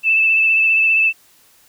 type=tone with vibrato; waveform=sine; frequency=2637 Hz; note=E7; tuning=in tune; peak=-11 dBFS; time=0.03-1.13 s; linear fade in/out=50 ms; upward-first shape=triangle; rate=15 Hz; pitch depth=26 cents each way; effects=white hiss -52 dBFS RMS until 1.68 s